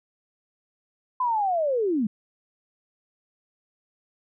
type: linear sweep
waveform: sine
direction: down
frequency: 1028 to 196 Hz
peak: -21 dBFS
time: 1.2-2.07 s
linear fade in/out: 5 ms
effects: none